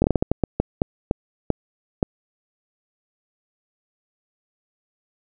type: slowing click train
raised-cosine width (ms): 2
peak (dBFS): -4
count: 13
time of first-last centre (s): 0.02-2.028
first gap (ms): 21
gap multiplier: 1.34
effects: none